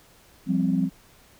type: chord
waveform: sine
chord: F suspended second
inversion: none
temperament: equal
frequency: 174.61 / 196 / 261.6 Hz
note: F3 / G3 / C4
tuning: 0 / 0 / 0 cents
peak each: -24 dBFS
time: 0.46-0.9 s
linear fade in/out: 50 ms
effects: tanh soft clip ceiling -11 dBFS + pink hiss -55 dBFS RMS until 1.39 s